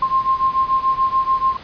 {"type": "beating tone pair", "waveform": "sine", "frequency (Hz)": [1056, 1062.9], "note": ["C6", "C6"], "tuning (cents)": [16, 27], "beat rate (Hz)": 6.9, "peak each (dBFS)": [-17, -19], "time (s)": [0.02, 1.57], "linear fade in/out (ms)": 5, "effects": ["pink hiss -38 dBFS RMS until 1.63 s", "resampled to 11025 Hz"]}